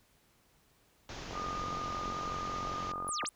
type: low-pass noise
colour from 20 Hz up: pink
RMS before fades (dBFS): -44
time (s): 1.09-2.92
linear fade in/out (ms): 2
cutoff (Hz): 6800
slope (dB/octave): 96
type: click train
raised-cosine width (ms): 1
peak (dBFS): -28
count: 82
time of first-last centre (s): 1.31-3.09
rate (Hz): 45.5
type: tone with vibrato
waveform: sine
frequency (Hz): 1220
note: D#6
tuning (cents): -34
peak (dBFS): -36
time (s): 1.33-3.29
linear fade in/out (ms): 50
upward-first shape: sine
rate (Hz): 18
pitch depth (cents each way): 20
type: linear two-way sweep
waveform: sine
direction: down then up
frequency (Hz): 10450 to 146.5 to 10450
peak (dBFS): -35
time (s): 3.08-3.29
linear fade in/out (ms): 0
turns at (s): 3.24
effects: pink hiss -68 dBFS RMS until 3.35 s